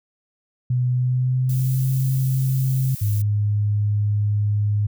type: tone with pitch glide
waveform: sine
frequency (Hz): 124.8 to 131.76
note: B2 to C3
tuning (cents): +19 to +12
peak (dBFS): -17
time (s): 0.7-2.95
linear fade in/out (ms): 5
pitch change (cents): +93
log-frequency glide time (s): 0.9-1.9
type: noise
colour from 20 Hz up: violet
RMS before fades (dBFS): -35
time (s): 1.49-3.22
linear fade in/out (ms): 5
type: tone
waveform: sine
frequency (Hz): 103.83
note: G#2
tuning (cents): 0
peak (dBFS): -17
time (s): 3.01-4.87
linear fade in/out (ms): 10
effects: none